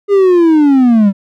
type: linear sweep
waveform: triangle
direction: down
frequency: 410 to 190.2 Hz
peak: -3 dBFS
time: 0.08-1.13 s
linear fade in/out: 50 ms
effects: none